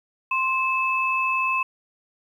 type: tone pair together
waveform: sine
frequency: 1049 / 2608 Hz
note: C6 / E7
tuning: +4 / -19 cents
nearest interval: octave + major third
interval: 1577 cents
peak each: -23 dBFS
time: 0.31-1.63 s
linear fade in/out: 5 ms
effects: 9-bit